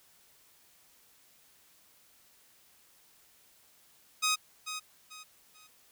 10% pulse tone with echo, 1256 Hz, D#6, 16 cents sharp, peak -18 dBFS, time 4.22-4.36 s, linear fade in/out 20 ms, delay 440 ms, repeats 3, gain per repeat -10 dB, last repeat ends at 5.68 s, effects white hiss -63 dBFS RMS until 5.91 s

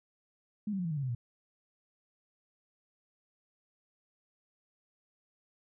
sine tone with pitch steps, 210 / 193.69 / 178.64 / 164.76 / 151.96 / 140.16 / 129.27 / 119.23 Hz, G#3 / G3 / F3 / E3 / D#3 / C#3 / C3 / A#2, +19 / -21 / +39 / -1 / -41 / +19 / -21 / +39 cents, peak -31 dBFS, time 0.67-1.15 s, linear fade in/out 5 ms, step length 60 ms, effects none

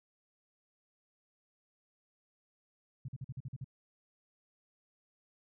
sine tone bursts, 130 Hz, C3, 11 cents flat, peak -38 dBFS, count 8, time 3.05-3.644 s, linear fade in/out 5 ms, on 34 ms, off 46 ms, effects none

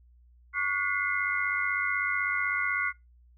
sine tone cluster, 1126 / 1445 / 2025 / 2121 Hz, C#6 / F#6 / B6 / C7, +27 / -41 / +43 / +23 cents, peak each -34 / -30 / -32 / -31 dBFS, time 0.53-2.93 s, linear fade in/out 50 ms, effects noise-tail reverb RT60 0.2 s tail -21 dB re dry + added 60 Hz sine -55 dBFS peak until 3.37 s

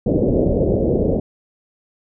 white low-pass noise, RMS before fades -17 dBFS, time 0.06-1.2 s, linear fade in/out 5 ms, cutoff 560 Hz, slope 48 dB/octave, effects none

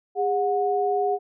sine tone pair together, 406.8 / 730 Hz, G#4 / F#5, -36 / -24 cents, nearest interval minor seventh, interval 1012 cents, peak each -23 dBFS, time 0.15-1.19 s, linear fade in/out 50 ms, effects none

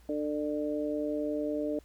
harmonic tone, 149.1 Hz, D3, 27 cents sharp, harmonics 2 / 3 / 4, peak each -32 / -36 / -34 dBFS, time 0.09-1.79 s, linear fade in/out 2 ms, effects added 60 Hz sine -56 dBFS peak until 1.84 s + pink hiss -64 dBFS RMS until 1.84 s

